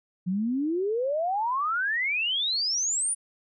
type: exponential sweep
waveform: sine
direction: up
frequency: 174.61 to 9780 Hz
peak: -24 dBFS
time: 0.26-3.15 s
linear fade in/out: 20 ms
effects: none